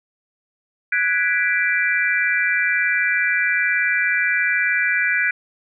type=chord; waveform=sine; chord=G# half-diminished seventh; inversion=third; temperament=equal; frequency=1480 / 1661.2 / 1975.5 / 2349 Hz; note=F#6 / G#6 / B6 / D7; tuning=0 / 0 / 0 / 0 cents; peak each=-22 dBFS; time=0.92-5.31 s; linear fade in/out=5 ms; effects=none